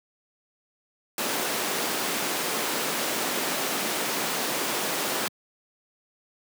pink high-pass noise, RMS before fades -28 dBFS, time 1.18-5.28 s, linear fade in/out 2 ms, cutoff 260 Hz, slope 12 dB/octave, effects high-pass 150 Hz 12 dB/octave

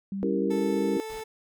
sine tone with pitch glide, 196 to 200.6 Hz, G3 to G3, 0 to +40 cents, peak -29 dBFS, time 0.12-0.97 s, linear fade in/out 2 ms, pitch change +40 cents, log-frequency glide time 0.42-0.67 s
sine chord, C# diminished seventh, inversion none, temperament equal, 277.2 / 329.6 / 392 / 466.2 Hz, C#4 / E4 / G4 / Bb4, 0 / 0 / 0 / 0 cents, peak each -30 dBFS, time 0.23-1 s, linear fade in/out 0 ms
30% pulse tone, 440 Hz, A4, in tune, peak -32 dBFS, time 0.5-1.24 s, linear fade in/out 10 ms
pink noise, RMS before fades -47 dBFS, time 1.09-1.22 s, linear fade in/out 10 ms
effects none

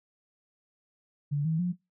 sine tone with pitch steps, 144.6 / 160.44 / 178.02 Hz, D3 / E3 / F3, -27 / -47 / +33 cents, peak -25 dBFS, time 1.31-1.73 s, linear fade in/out 20 ms, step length 140 ms, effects noise-tail reverb RT60 0.2 s tail -19 dB re dry

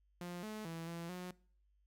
sawtooth tone with pitch steps, 175.9 / 215.1 / 165.1 / 168.7 / 180.6 Hz, F3 / A3 / E3 / E3 / F#3, +13 / -39 / +3 / +40 / -42 cents, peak -39 dBFS, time 0.21-1.31 s, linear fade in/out 2 ms, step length 220 ms, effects noise-tail reverb RT60 0.5 s tail -22 dB re dry + added 50 Hz sine -70 dBFS peak until 1.86 s

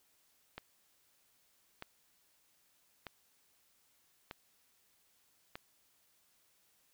click train, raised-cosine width 0.3 ms, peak -27 dBFS, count 5, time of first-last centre 0.58-5.555 s, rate 0.804 Hz, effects white hiss -72 dBFS RMS until 6.93 s

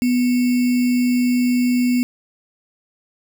sine tone with sample-and-hold, 246.9 Hz, B3, in tune, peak -14 dBFS, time 0.02-2.03 s, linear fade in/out 0 ms, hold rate 2450 Hz, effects none

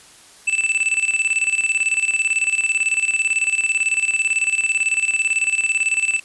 square tone with tremolo, 2643 Hz, E7, 4 cents sharp, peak -15 dBFS, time 0.47-6.2 s, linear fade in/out 10 ms, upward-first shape square, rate 18 Hz, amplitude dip 70%, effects white hiss -46 dBFS RMS until 6.24 s + resampled to 24000 Hz

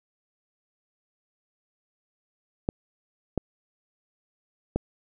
clicks, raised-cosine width 2 ms, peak -11 dBFS, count 3, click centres 2.689 / 3.377 / 4.76 s, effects none

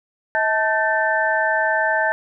sine tone cluster, 639 / 878 / 1545 / 1775 Hz, D#5 / A5 / G6 / A6, +46 / -4 / -26 / +15 cents, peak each -22 dBFS, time 0.35-2.12 s, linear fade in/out 0 ms, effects none

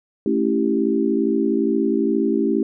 sine chord, A dominant seventh, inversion none, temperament equal, 220 / 277.2 / 329.6 / 392 Hz, A3 / C#4 / E4 / G4, 0 / 0 / 0 / 0 cents, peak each -22 dBFS, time 0.26-2.63 s, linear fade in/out 2 ms, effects none

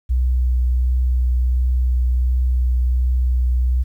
sine tone with vibrato, 62.3 Hz, B1, 16 cents sharp, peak -14 dBFS, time 0.09-3.84 s, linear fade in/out 20 ms, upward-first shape triangle, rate 1.4 Hz, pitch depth 16 cents each way, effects 9-bit

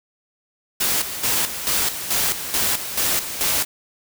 white noise with tremolo, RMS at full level -20 dBFS, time 0.8-3.65 s, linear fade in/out 10 ms, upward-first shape square, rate 2.3 Hz, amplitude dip 65%, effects none

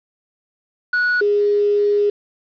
triangle / sine tone pair in turn, 1466 / 411.4 Hz, F#6 / G#4, -16 / -16 cents, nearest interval octave + minor seventh, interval 2200 cents, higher first, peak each -13 dBFS, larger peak neither, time 0.93-1.21 / 1.21-2.1 s, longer second, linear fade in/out 5 ms, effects resampled to 11025 Hz + 7-bit

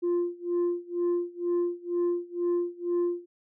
sine tone with tremolo, 349.2 Hz, F4, in tune, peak -20 dBFS, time 0.02-3.26 s, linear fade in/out 20 ms, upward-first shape sine, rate 2.1 Hz, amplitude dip 95%, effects tanh soft clip ceiling -22 dBFS

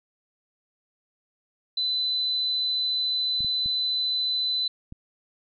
sine tone, 4013 Hz, B7, 27 cents sharp, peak -23 dBFS, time 1.77-4.68 s, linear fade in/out 5 ms
clicks, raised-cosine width 5 ms, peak -27 dBFS, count 4, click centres 3.406 / 3.446 / 3.66 / 4.924 s
effects none

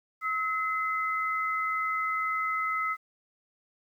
sine tone pair together, 1290 / 2048 Hz, E6 / C7, -38 / -38 cents, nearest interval minor sixth, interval 800 cents, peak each -28 / -32 dBFS, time 0.21-2.97 s, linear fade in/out 50 ms, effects 10-bit

